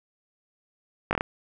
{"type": "slowing click train", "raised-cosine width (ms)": 0.5, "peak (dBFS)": -9, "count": 5, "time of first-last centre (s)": [1.11, 1.209], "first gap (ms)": 19, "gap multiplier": 1.18, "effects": []}